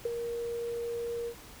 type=tone with ADSR envelope; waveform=sine; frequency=470 Hz; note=A#4; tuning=14 cents sharp; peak=-25 dBFS; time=0.05-1.35 s; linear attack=6 ms; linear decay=17 ms; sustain=-7 dB; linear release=79 ms; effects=pink hiss -50 dBFS RMS until 1.6 s